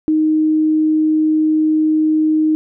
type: tone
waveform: sine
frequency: 311.1 Hz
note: D#4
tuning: in tune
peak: -11 dBFS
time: 0.08-2.55 s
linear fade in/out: 0 ms
effects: none